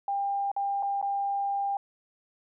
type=tone with dropouts; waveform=sine; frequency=798 Hz; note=G5; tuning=31 cents sharp; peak=-26 dBFS; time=0.08-1.77 s; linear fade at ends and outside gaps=2 ms; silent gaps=0.516-0.564 / 0.826-0.83 / 1.015-1.026 s; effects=none